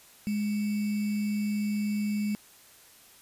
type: tone with sample-and-hold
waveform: sine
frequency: 208.3 Hz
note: G#3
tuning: 5 cents sharp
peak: -26 dBFS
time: 0.27-2.35 s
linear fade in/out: 0 ms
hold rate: 2450 Hz
effects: white hiss -55 dBFS RMS until 3.21 s + resampled to 32000 Hz